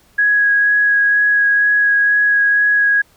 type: tone with vibrato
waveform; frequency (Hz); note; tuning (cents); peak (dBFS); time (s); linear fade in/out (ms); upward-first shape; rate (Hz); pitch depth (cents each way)
sine; 1661.2; G#6; 0; -10; 0.18-3.02; 10; sine; 2.1; 10
effects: pink hiss -53 dBFS RMS until 3.16 s